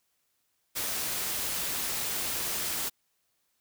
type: noise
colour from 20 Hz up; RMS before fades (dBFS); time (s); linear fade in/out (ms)
white; -32; 0.75-2.9; 20
effects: white hiss -75 dBFS RMS until 3.6 s

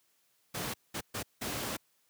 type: noise bursts at uneven times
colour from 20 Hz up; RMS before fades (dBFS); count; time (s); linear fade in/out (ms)
pink; -36; 4; 0.54-0.74 / 0.94-1.01 / 1.14-1.23 / 1.41-1.77; 10
effects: white hiss -72 dBFS RMS until 2.09 s + high-pass 100 Hz 12 dB/octave

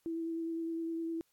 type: tone with vibrato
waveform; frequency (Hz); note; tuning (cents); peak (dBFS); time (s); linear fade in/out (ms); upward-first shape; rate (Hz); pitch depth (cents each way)
sine; 329.6; E4; 0; -34; 0.06-1.21; 0; sine; 9.8; 15
effects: white hiss -75 dBFS RMS until 1.32 s + AAC 64 kbps

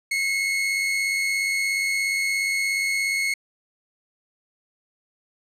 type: tone pair together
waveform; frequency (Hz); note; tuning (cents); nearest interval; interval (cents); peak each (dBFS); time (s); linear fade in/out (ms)
40% pulse; 2089 / 2186; C7 / C#7; -3 / -25; minor second; 78; -30 / -21; 0.11-3.34; 5
effects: low-pass 11000 Hz 12 dB/octave

